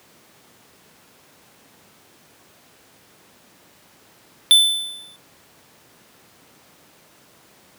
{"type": "tone with exponential decay", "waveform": "square", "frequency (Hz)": 3520, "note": "A7", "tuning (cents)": 0, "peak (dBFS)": -7, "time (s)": [4.51, 5.16], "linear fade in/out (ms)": 0, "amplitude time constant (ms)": 140, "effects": ["pink hiss -52 dBFS RMS until 7.78 s", "high-pass 150 Hz 12 dB/octave"]}